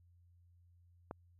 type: click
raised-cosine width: 1 ms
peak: -28 dBFS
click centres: 1.111 s
effects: added 87 Hz sine -63 dBFS peak until 1.39 s